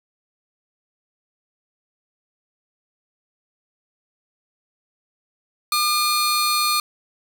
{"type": "tone pair together", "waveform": "sawtooth", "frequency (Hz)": [1209, 4295], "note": ["D6", "C8"], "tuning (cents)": [50, 44], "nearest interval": "octave + minor seventh", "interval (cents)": 2194, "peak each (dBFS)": [-16, -19], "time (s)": [5.72, 6.8], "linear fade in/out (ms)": 2, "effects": []}